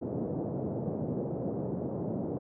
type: band-pass noise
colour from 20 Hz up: pink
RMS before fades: -34 dBFS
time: 0.01-2.39 s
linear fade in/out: 20 ms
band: 120 to 590 Hz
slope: 24 dB/octave
effects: none